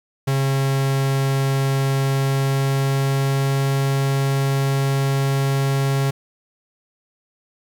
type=tone with pitch glide; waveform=45% pulse; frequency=136 to 136.95 Hz; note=C#3 to C#3; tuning=-33 to -21 cents; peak=-17 dBFS; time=0.27-6.11 s; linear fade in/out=10 ms; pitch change=+12 cents; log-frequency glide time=1.98-3.69 s; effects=9-bit